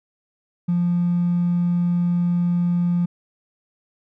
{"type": "tone with hard clipping", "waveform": "triangle", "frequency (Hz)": 174.61, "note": "F3", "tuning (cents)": 0, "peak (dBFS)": -17, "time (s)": [0.68, 3.06], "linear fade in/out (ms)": 10, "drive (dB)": 3, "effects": []}